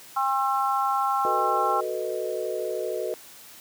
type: harmonic tone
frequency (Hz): 268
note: C4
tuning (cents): +42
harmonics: 3 / 4 / 5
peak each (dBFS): -25 / -26 / -27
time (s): 0.16-1.81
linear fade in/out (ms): 10
type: chord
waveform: sine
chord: B dominant seventh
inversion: second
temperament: equal with one note detuned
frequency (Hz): 370 / 441.3 / 493.9 / 622.3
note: F#4 / A4 / B4 / D#5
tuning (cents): 0 / +5 / 0 / 0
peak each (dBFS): -32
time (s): 1.25-3.14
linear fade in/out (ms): 0
effects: white hiss -47 dBFS RMS until 3.6 s + high-pass 100 Hz 12 dB/octave